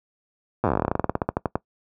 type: slowing click train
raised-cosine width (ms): 1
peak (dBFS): -7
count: 26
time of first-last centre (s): 0.64-1.555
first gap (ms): 8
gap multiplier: 1.11
effects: noise-tail reverb RT60 0.1 s tail -21 dB re dry + high-pass 60 Hz 12 dB/octave